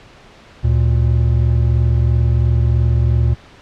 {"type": "tone pair together", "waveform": "triangle", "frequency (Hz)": [73.55, 116.54], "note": ["D2", "A#2"], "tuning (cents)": [3, 0], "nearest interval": "minor sixth", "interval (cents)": 797, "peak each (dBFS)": -12, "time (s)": [0.63, 3.35], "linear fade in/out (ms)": 20, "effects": ["pink hiss -43 dBFS RMS until 3.61 s", "low-pass 4000 Hz 12 dB/octave"]}